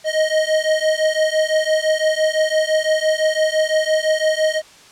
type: beating tone pair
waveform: square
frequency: 622.3 / 628.2 Hz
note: D#5 / D#5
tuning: 0 / +16 cents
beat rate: 5.9 Hz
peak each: -19 dBFS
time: 0.04-4.62 s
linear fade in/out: 50 ms
effects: white hiss -45 dBFS RMS until 4.91 s + low-pass 7000 Hz 12 dB/octave